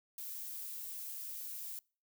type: noise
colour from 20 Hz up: violet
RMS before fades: -44 dBFS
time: 0.18-1.79 s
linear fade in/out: 2 ms
effects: noise-tail reverb RT60 0.4 s tail -26 dB re dry